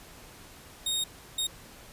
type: tone bursts at uneven times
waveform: sawtooth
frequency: 3721 Hz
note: A#7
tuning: 4 cents flat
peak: -24 dBFS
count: 2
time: 0.86-1.04 / 1.38-1.47 s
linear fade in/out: 5 ms
effects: pink hiss -50 dBFS RMS until 1.92 s + resampled to 32000 Hz